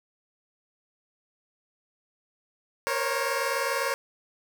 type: tone cluster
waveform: 15% pulse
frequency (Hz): 468.6 / 536 / 556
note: A#4 / C5 / C#5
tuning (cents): +9 / +42 / +5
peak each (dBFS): -24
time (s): 2.87-3.94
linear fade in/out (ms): 0
effects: none